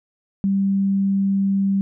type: tone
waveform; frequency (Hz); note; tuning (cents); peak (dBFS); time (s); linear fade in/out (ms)
sine; 196; G3; 0; -16; 0.44-1.81; 0
effects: none